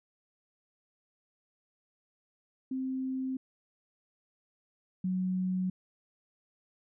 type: tone pair in turn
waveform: sine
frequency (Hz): 261.6 / 184.98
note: C4 / F#3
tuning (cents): 0 / 0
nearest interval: tritone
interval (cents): 600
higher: first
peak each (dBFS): -31 / -28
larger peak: second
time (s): 2.71-3.37 / 5.04-5.7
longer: neither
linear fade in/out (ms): 5
effects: none